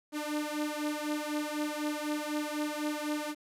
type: beating tone pair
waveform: sawtooth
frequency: 297.7 / 301.7 Hz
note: D4 / D4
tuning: +24 / +47 cents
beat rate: 4 Hz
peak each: -31 dBFS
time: 0.12-3.35 s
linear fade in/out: 50 ms
effects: resampled to 32000 Hz + 10-bit